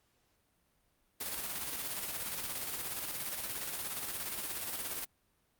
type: noise with tremolo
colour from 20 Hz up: white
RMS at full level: -37 dBFS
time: 1.2-5.05 s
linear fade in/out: 10 ms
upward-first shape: square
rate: 17 Hz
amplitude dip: 35%
effects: pink hiss -74 dBFS RMS until 5.59 s + Opus 48 kbps